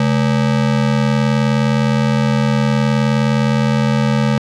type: ring-modulated tone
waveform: square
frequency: 175.7 Hz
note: F3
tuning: 11 cents sharp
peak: -10 dBFS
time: 0-4.38 s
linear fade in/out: 2 ms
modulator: 39.7 Hz
effects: low-pass 5000 Hz 12 dB/octave